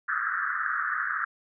pink band-pass noise, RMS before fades -29 dBFS, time 0.08-1.25 s, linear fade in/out 10 ms, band 1200 to 1800 Hz, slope 96 dB/octave, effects none

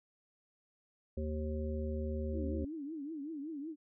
harmonic tone, 76.8 Hz, D#2, 22 cents flat, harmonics 1 / 3 / 5 / 7, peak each -36 / -41 / -43 / -44 dBFS, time 1.17-2.65 s, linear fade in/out 5 ms
sine tone with vibrato, 300.8 Hz, D4, 42 cents sharp, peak -39 dBFS, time 2.32-3.76 s, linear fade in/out 50 ms, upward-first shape triangle, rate 5.3 Hz, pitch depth 190 cents each way
effects none

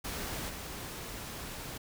pink noise with level steps, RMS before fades -38 / -42 dBFS, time 0.04-1.78 s, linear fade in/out 10 ms, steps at 0.48 s, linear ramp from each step 20 ms, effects none

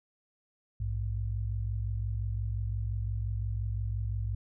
sine tone pair together, 58.44 / 104.2 Hz, A#1 / G#2, +5 / +6 cents, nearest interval minor seventh, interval 1001 cents, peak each -33 / -32 dBFS, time 0.8-4.35 s, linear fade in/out 5 ms, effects none

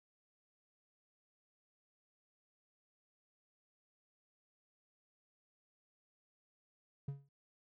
triangle tone with exponential decay, 139.6 Hz, C#3, 13 cents sharp, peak -33 dBFS, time 7.08-7.29 s, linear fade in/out 5 ms, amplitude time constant 44 ms, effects none

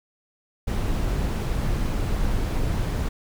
brown noise, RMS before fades -24 dBFS, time 0.67-3.09 s, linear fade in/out 10 ms, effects none

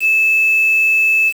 sine tone with quantisation, 2618 Hz, E7, 13 cents flat, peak -10 dBFS, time 0-1.33 s, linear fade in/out 50 ms, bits 5, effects none

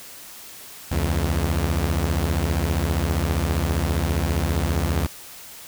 sawtooth beating tone pair, 70.2 / 85.2 Hz, C#2 / F2, +22 / -42 cents, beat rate 15 Hz, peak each -19 dBFS, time 0.91-5.07 s, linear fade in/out 10 ms, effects white hiss -41 dBFS RMS until 5.67 s

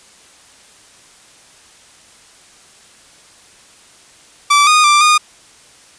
sawtooth tone with pitch steps, 1161 / 1232 / 1180 / 1224 Hz, D6 / D#6 / D6 / D#6, -20 / -17 / +8 / -29 cents, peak -4 dBFS, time 4.5-5.18 s, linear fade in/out 10 ms, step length 170 ms, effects white hiss -45 dBFS RMS until 5.98 s + resampled to 22050 Hz

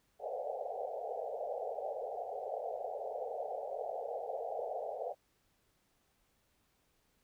white band-pass noise, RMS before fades -40 dBFS, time 0.19-5.15 s, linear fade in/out 50 ms, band 440 to 780 Hz, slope 96 dB/octave, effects pink hiss -75 dBFS RMS until 7.23 s

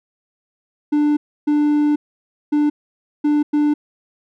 triangle tone bursts at uneven times, 296.2 Hz, D4, 15 cents sharp, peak -11 dBFS, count 5, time 0.92-1.17 / 1.47-1.96 / 2.52-2.7 / 3.24-3.43 / 3.53-3.74 s, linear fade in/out 10 ms, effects none

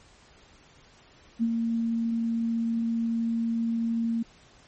sine tone with ADSR envelope, 229.6 Hz, A#3, 26 cents flat, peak -20 dBFS, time 1.39-4.23 s, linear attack 35 ms, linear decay 61 ms, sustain -4 dB, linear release 9 ms, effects pink hiss -56 dBFS RMS until 4.67 s + MP3 32 kbps

